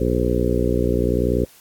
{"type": "harmonic tone with a mistuned harmonic", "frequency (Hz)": 60.6, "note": "B1", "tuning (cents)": -32, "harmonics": [1, 2, 3, 4, 5, 6, 7, 8, 9], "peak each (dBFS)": [-23, -25, -27, -25, -27, -25, -24, -29, -28], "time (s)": [0, 1.45], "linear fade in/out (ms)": 5, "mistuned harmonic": 9, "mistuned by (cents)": -66, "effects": ["white hiss -50 dBFS RMS until 1.6 s", "AAC 64 kbps"]}